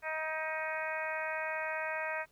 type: harmonic tone with a mistuned harmonic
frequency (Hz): 314.9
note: D#4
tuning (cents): +21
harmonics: 2 / 3 / 4 / 5 / 6 / 7 / 8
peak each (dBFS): -39 / -41 / -45 / -40 / -41 / -44 / -43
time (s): 0.02-2.26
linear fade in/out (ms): 50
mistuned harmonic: 8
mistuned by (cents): -22
effects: pink hiss -69 dBFS RMS until 2.31 s